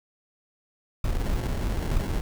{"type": "noise with sample-and-hold", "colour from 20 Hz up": "brown", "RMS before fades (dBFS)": -26, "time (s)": [1.04, 2.21], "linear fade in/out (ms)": 5, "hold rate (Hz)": 1225, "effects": []}